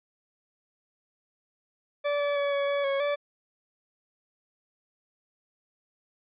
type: tone with pitch steps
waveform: 40% pulse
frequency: 579 / 575 / 568 / 563 / 567 / 551 / 578 Hz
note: D5 / D5 / C#5 / C#5 / C#5 / C#5 / D5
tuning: -25 / -37 / +42 / +27 / +39 / -11 / -28 cents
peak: -24 dBFS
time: 2.04-3.16 s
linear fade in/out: 20 ms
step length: 160 ms
effects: resampled to 8000 Hz